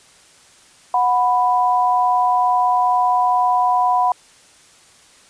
sine tone pair together, 733.2 / 991 Hz, F#5 / B5, -16 / +6 cents, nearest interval perfect fourth, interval 522 cents, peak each -16 dBFS, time 0.94-4.12 s, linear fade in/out 2 ms, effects white hiss -49 dBFS RMS until 5.29 s + resampled to 22050 Hz

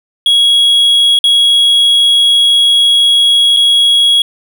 triangle tone with dropouts, 3322 Hz, G#7, in tune, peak -4 dBFS, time 0.26-4.22 s, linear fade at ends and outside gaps 2 ms, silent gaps 1.19-1.24 / 3.565-3.569 s, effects none

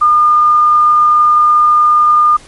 sine tone, 1212 Hz, D#6, 46 cents flat, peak -5 dBFS, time 0.01-2.37 s, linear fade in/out 10 ms, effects pink hiss -39 dBFS RMS until 2.47 s + MP3 48 kbps

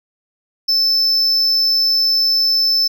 triangle tone, 5274 Hz, E8, in tune, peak -11 dBFS, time 0.68-2.88 s, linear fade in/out 10 ms, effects none

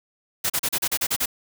white noise bursts, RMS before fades -23 dBFS, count 9, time 0.44-1.259 s, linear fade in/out 10 ms, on 59 ms, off 36 ms, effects none

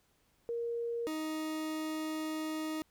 sine / 40% pulse tone pair in turn, 468.7 / 312.8 Hz, A#4 / D#4, +9 / +9 cents, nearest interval perfect fifth, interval 700 cents, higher first, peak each -33 / -34 dBFS, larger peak first, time 0.49-1.07 / 1.07-2.82 s, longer second, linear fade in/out 0 ms, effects pink hiss -72 dBFS RMS until 2.9 s

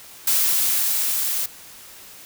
blue noise with level ramp, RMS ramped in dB -18 to -24 dBFS, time 0.27-1.46 s, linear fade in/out 5 ms, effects white hiss -43 dBFS RMS until 2.25 s

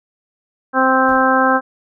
harmonic tone, 261.6 Hz, C4, in tune, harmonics 1 / 2 / 3 / 4 / 5 / 6, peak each -18 / -18 / -18 / -18 / -18 / -18 dBFS, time 0.73-1.61 s, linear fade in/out 50 ms
brown noise with exponential decay, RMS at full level -34 dBFS, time 1.09-1.44 s, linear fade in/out 0 ms, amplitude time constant 74 ms
effects none

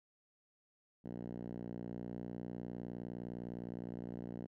5% pulse tone with band-pass filter, 59.7 Hz, A#1, 42 cents sharp, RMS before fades -45 dBFS, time 1.04-4.47 s, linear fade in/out 20 ms, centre 200 Hz, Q 1.3, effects none

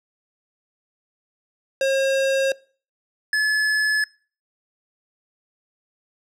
square tone pair in turn, 539 / 1717.2 Hz, C#5 / A6, -49 / -43 cents, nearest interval octave + minor sixth, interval 2006 cents, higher second, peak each -18 dBFS, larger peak neither, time 1.81-2.52 / 3.33-4.04 s, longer neither, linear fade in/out 2 ms, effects noise-tail reverb RT60 0.4 s tail -23 dB re dry + low-pass 8000 Hz 12 dB/octave

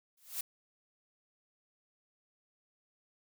blue noise with exponential growth, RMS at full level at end -33 dBFS, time 0.17-0.41 s, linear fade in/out 5 ms, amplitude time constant 52 ms, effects none

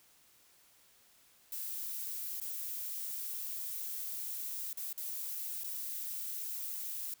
violet noise with dropouts, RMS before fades -40 dBFS, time 1.52-7.14 s, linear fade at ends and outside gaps 2 ms, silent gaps 2.401-2.414 / 4.73-4.772 / 4.929-4.977 / 5.636-5.643 s, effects white hiss -65 dBFS RMS until 7.2 s

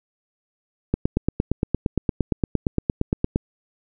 click train, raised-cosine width 3 ms, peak -6 dBFS, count 22, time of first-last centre 0.94-3.359 s, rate 8.68 Hz, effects none

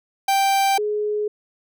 45% pulse / sine tone pair in turn, 784 / 420.1 Hz, G5 / G#4, 0 / +20 cents, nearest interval major seventh, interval 1080 cents, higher first, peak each -16 / -20 dBFS, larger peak first, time 0.28-0.78 / 0.78-1.28 s, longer neither, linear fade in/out 5 ms, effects none

